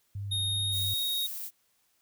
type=tone with vibrato; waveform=sine; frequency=99.1 Hz; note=G2; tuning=19 cents sharp; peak=-33 dBFS; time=0.15-0.94 s; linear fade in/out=5 ms; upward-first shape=sine; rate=2.8 Hz; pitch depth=22 cents each way
type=tone with pitch glide; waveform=square; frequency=3711 to 3756 Hz; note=A#7 to A#7; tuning=-9 to +12 cents; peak=-29 dBFS; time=0.31-1.27 s; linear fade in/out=10 ms; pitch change=+21 cents; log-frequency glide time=0.56-0.96 s
type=noise; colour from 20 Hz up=violet; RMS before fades=-38 dBFS; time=0.71-1.51 s; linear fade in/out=50 ms
effects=white hiss -71 dBFS RMS until 2.01 s